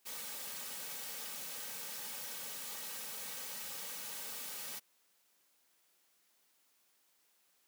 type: noise with comb filter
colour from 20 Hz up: white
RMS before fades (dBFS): -44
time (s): 0.05-4.8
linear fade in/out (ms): 20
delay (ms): 2.9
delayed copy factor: -0.65
effects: white hiss -73 dBFS RMS until 7.67 s + high-pass 200 Hz 12 dB/octave